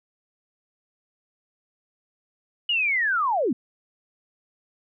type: linear sweep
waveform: sine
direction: down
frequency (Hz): 2934 to 203.2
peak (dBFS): -20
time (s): 2.69-3.53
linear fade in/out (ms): 5
effects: none